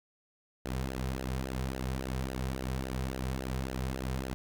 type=tone with flanger; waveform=sawtooth; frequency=65.1 Hz; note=C2; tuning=8 cents flat; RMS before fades=-35 dBFS; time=0.65-4.34 s; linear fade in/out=0 ms; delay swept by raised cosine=0.85 to 3.55 ms; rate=3.6 Hz; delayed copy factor=-0.7; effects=none